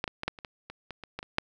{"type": "clicks", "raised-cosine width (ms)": 0.3, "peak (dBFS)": [-13, -18, -17, -12, -29, -22, -25, -23, -25, -19, -25, -8], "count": 12, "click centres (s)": [0.041, 0.078, 0.234, 0.28, 0.388, 0.448, 0.7, 0.907, 1.037, 1.19, 1.229, 1.384], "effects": []}